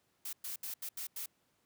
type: noise bursts at uneven times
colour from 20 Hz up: blue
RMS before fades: -41 dBFS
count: 6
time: 0.25-0.33 / 0.44-0.56 / 0.63-0.74 / 0.82-0.89 / 0.97-1.07 / 1.16-1.26 s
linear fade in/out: 5 ms
effects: pink hiss -75 dBFS RMS until 1.65 s + high-pass 100 Hz 12 dB/octave